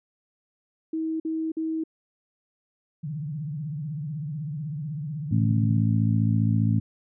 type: tone bursts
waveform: sine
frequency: 320.2 Hz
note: D#4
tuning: 50 cents sharp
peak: -25 dBFS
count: 3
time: 0.93-1.838 s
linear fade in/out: 5 ms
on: 270 ms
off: 49 ms
type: tone with vibrato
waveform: sine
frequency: 150 Hz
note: D3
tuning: 37 cents sharp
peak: -29 dBFS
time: 3.03-5.81 s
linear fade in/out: 10 ms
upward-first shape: triangle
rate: 16 Hz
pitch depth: 200 cents each way
type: harmonic tone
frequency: 55 Hz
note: A1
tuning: in tune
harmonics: 2 / 3 / 4 / 5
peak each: -21 / -27 / -26 / -31 dBFS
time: 5.31-6.8 s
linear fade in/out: 10 ms
effects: none